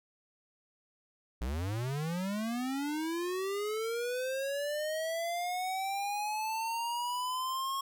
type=linear sweep; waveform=square; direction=up; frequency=55 to 1092 Hz; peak=-33 dBFS; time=1.41-7.81 s; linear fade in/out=5 ms; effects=none